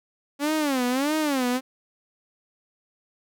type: tone with vibrato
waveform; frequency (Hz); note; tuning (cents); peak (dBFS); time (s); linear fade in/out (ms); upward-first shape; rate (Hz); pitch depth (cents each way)
sawtooth; 277.2; C#4; 0; -18; 0.39-1.61; 50; sine; 1.6; 210
effects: none